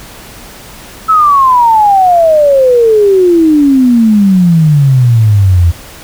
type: exponential sweep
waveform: sine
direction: down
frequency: 1318.5 to 82.41 Hz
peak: -3 dBFS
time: 1.08-5.72 s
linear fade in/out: 20 ms
effects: pink hiss -31 dBFS RMS until 6.03 s